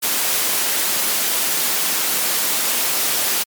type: noise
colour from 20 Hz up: white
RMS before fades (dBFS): -19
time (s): 0.02-3.44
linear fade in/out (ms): 20
effects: high-pass 200 Hz 12 dB/octave + MP3 96 kbps